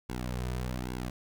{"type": "tone with flanger", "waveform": "sawtooth", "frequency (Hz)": 62.1, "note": "B1", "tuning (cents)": 10, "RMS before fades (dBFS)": -35, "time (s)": [0.09, 1.1], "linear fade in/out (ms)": 5, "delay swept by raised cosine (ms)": [1.6, 3.7], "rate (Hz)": 1.2, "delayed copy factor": -0.9, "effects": ["11-bit"]}